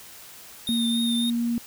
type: tone with vibrato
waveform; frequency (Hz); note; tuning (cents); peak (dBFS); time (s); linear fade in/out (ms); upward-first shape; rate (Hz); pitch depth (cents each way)
square; 3657; A#7; -34; -27; 0.67-1.3; 2; triangle; 3.6; 36
type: tone with pitch glide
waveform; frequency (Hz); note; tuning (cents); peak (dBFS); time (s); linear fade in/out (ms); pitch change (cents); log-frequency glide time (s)
sine; 231.9 to 235.5; A#3 to A#3; -9 to +18; -22; 0.69-1.58; 0; +27; 0.95-1.29
effects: white hiss -45 dBFS RMS until 1.66 s